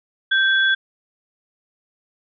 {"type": "tone pair together", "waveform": "sine", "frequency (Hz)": [1568, 3390], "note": ["G6", "G#7"], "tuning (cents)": [0, 35], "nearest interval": "octave + minor second", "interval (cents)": 1335, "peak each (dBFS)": [-15, -21], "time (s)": [0.31, 0.75], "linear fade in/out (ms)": 10, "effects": []}